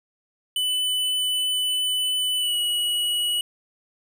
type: tone with pitch glide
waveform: square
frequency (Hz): 2999 to 2922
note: F#7 to F#7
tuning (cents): +23 to -22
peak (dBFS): -22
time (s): 0.56-3.41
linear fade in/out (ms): 2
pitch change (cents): -45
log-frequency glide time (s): 2.37-2.56
effects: none